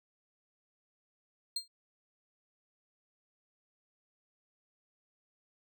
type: tone with exponential decay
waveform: 35% pulse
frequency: 4200 Hz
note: C8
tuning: 6 cents sharp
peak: -28 dBFS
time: 1.56-1.68 s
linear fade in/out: 5 ms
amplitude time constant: 24 ms
effects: none